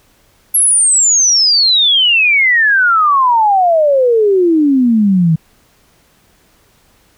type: exponential sweep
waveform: sine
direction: down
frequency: 11420 to 155.56 Hz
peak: -7 dBFS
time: 0.54-5.36 s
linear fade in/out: 10 ms
effects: pink hiss -52 dBFS RMS until 7.17 s